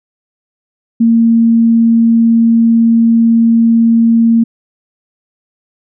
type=tone; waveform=sine; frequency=229.5 Hz; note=A#3; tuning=27 cents flat; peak=-5 dBFS; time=1-4.44 s; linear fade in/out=10 ms; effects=none